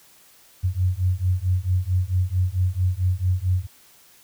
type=beating tone pair; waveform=sine; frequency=89.5 / 94 Hz; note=F2 / F#2; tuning=+43 / +28 cents; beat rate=4.5 Hz; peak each=-22 dBFS; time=0.63-3.67 s; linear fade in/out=20 ms; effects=white hiss -53 dBFS RMS until 4.23 s